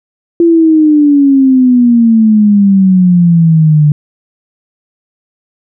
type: exponential sweep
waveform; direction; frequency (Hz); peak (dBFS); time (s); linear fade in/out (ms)
sine; down; 342 to 146.83; -3; 0.4-3.92; 2
effects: none